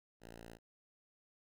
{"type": "tone", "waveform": "5% pulse", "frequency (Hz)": 57, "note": "A#1", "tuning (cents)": -38, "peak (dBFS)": -40, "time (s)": [0.2, 0.59], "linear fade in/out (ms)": 50, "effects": []}